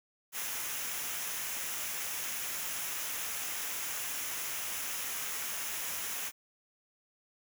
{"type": "noise with comb filter", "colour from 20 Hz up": "white", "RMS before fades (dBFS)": -37, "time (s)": [0.32, 6.32], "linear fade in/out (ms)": 50, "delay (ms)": 0.23, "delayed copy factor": -0.5, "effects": []}